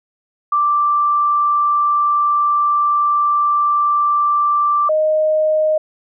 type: tone pair in turn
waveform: sine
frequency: 1174.7 / 620.7 Hz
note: D6 / D#5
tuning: 0 / -4 cents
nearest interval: major seventh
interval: 1104 cents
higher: first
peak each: -12 dBFS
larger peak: neither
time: 0.52-4.89 / 4.89-5.78 s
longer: first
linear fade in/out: 5 ms
effects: none